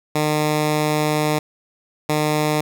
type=tone pair in turn; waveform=10% pulse; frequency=151.8 / 151.8 Hz; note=D#3 / D#3; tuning=-42 / -42 cents; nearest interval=unison; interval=0 cents; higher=neither; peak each=-9 dBFS; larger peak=neither; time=0.15-1.39 / 2.09-2.61 s; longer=first; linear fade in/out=5 ms; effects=none